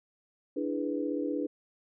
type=chord; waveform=sine; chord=E dominant seventh; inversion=third; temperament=equal; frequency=293.7 / 329.6 / 415.3 / 493.9 Hz; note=D4 / E4 / G#4 / B4; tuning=0 / 0 / 0 / 0 cents; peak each=-32 / -36 / -37 / -36 dBFS; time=0.56-1.47 s; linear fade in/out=10 ms; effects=none